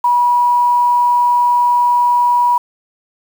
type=tone with quantisation; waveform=sine; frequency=970 Hz; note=B5; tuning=31 cents flat; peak=-9 dBFS; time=0.04-2.58 s; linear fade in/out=5 ms; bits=6; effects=none